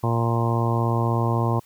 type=harmonic tone; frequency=116.5 Hz; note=A#2; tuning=1 cent flat; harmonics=1 / 2 / 3 / 4 / 5 / 6 / 7 / 8 / 9; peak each=-21 / -29 / -29 / -32 / -33 / -33 / -33 / -31 / -30 dBFS; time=0.03-1.6 s; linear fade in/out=10 ms; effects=white hiss -56 dBFS RMS until 1.65 s